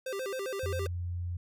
square tone with vibrato, 452.9 Hz, A#4, 50 cents flat, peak -34 dBFS, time 0.06-0.87 s, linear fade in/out 5 ms, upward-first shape square, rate 7.5 Hz, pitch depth 240 cents each way
sine tone, 87.8 Hz, F2, 10 cents sharp, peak -32 dBFS, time 0.63-1.37 s, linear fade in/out 5 ms
effects none

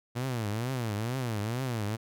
sawtooth tone with vibrato, 116.54 Hz, A#2, in tune, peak -26 dBFS, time 0.15-1.97 s, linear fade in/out 20 ms, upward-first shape triangle, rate 2.2 Hz, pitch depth 260 cents each way, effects none

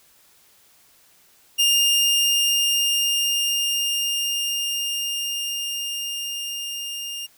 sawtooth tone with level ramp, 2813 Hz, F7, 12 cents sharp, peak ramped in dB -12 to -26 dBFS, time 1.58-7.27 s, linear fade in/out 20 ms, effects white hiss -56 dBFS RMS until 7.37 s

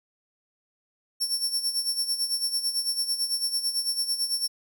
sawtooth tone with tremolo, 5440 Hz, F8, 46 cents flat, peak -20 dBFS, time 1.2-4.48 s, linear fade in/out 20 ms, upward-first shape sine, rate 9 Hz, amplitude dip 70%, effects none

